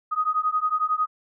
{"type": "beating tone pair", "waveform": "sine", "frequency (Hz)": [1244.5, 1255.5], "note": ["D#6", "D#6"], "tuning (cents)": [0, 15], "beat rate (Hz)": 11, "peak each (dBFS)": -24, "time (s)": [0.11, 1.07], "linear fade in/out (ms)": 20, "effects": []}